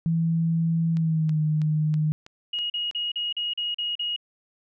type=tone with pitch glide; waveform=sine; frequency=164.81 to 153.77 Hz; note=E3 to D#3; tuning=0 to -20 cents; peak=-20 dBFS; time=0.06-2.12 s; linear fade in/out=0 ms; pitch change=-120 cents; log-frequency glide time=0.92-1.4 s
type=click train; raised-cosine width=0.2 ms; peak=-26 dBFS; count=7; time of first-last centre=0.97-2.912 s; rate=3.09 Hz
type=tone bursts; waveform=sine; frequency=2883 Hz; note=F#7; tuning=46 cents flat; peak=-25 dBFS; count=8; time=2.53-4.163 s; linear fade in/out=5 ms; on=170 ms; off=39 ms
effects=none